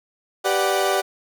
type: chord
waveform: 30% pulse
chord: G major seventh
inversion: none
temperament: equal with one note detuned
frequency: 390.2 / 493.9 / 587.3 / 740 Hz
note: G4 / B4 / D5 / F#5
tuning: -8 / 0 / 0 / 0 cents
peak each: -20 / -26 / -21 / -21 dBFS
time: 0.44-1.02 s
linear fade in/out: 20 ms
effects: none